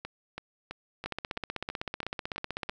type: two click trains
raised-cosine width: 0.3 ms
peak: -21 / -17 dBFS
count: 9 / 27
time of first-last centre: 0.05-2.69 / 1.06-2.695 s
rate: 3.03 / 15.9 Hz
effects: none